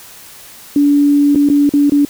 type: tone with dropouts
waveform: sine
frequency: 287.6 Hz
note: D4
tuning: 36 cents flat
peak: -7 dBFS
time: 0.76-2.05 s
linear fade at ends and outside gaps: 2 ms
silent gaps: 1.349-1.357 / 1.489-1.499 / 1.693-1.737 / 1.897-1.92 s
effects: white hiss -37 dBFS RMS until 2.09 s